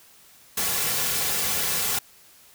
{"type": "noise with comb filter", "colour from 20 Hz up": "white", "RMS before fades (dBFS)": -25, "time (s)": [0.57, 1.99], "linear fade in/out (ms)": 5, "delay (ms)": 3.2, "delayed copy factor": -0.55, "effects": ["white hiss -53 dBFS RMS until 2.54 s"]}